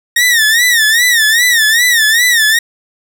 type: tone with vibrato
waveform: sawtooth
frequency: 1849 Hz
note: A#6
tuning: 15 cents flat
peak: -4 dBFS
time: 0.16-2.59 s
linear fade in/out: 5 ms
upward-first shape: sine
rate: 2.5 Hz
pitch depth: 130 cents each way
effects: none